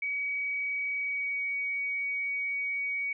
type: tone with pitch glide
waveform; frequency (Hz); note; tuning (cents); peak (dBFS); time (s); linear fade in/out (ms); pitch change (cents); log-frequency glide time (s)
sine; 2266 to 2252; C#7 to C#7; +37 to +27; -29; 0.02-3.13; 5; -10; 0.98-1.4
effects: none